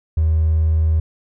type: tone with hard clipping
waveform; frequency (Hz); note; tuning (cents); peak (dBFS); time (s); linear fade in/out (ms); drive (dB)
triangle; 79.5; D#2; +38; -13; 0.17-1; 5; 3
effects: none